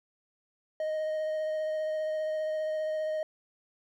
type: tone with vibrato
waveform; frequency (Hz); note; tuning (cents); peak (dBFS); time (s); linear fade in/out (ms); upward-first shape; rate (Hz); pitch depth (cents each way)
triangle; 622.3; D#5; 0; -27; 0.8-3.23; 2; triangle; 15; 14
effects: none